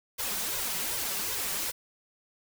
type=noise with flanger; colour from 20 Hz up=white; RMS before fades=-32 dBFS; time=0.18-1.72 s; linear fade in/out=20 ms; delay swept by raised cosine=1.9 to 5.3 ms; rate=2.6 Hz; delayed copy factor=+0.9; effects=none